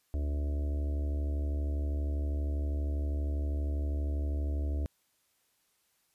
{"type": "harmonic tone", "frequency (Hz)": 72.5, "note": "D2", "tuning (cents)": -22, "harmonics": [1, 3, 4, 5, 6, 7, 8, 9], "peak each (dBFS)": [-29, -51, -43, -49, -55, -53, -54, -51], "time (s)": [0.14, 4.86], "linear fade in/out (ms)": 0, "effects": ["white hiss -73 dBFS RMS until 6.14 s", "resampled to 32000 Hz"]}